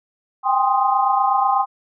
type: chord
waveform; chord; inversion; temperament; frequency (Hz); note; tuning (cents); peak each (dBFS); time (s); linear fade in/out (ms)
sine; Ab major seventh; third; equal with one note detuned; 784 / 812.1 / 1046.5 / 1244.5; G5 / Ab5 / C6 / Eb6; 0 / -39 / 0 / 0; -19 / -21 / -19 / -23; 0.43-1.66; 50
effects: none